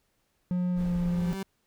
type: tone with pitch glide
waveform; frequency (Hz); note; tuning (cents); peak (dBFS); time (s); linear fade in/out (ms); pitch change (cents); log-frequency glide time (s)
triangle; 179.2 to 174.6; F3 to F3; +45 to 0; -23; 0.51-1.33; 0; -45; 0.71-0.99
type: tone with exponential growth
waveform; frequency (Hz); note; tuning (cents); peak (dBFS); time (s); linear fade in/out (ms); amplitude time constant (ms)
30% pulse; 193.2; G3; -25; -28; 0.64-1.43; 5; 170
type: noise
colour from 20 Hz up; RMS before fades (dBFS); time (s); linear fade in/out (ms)
brown; -38; 0.75-1.37; 50
effects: pink hiss -73 dBFS RMS until 1.66 s